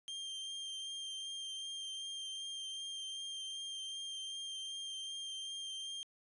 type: tone with vibrato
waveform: 40% pulse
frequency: 3176 Hz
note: G7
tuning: 22 cents sharp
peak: -40 dBFS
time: 0.08-6.03 s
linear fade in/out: 0 ms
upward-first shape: sine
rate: 2.6 Hz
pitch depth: 13 cents each way
effects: resampled to 24000 Hz